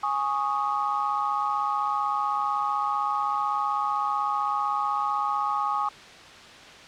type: chord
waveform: sine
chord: Ab suspended fourth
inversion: none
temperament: equal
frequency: 830.6 / 1108.7 / 1244.5 Hz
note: Ab5 / Db6 / Eb6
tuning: 0 / 0 / 0 cents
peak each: -28 dBFS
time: 0.03-5.89 s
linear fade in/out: 5 ms
effects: white hiss -45 dBFS RMS until 6.87 s + low-pass 4000 Hz 12 dB/octave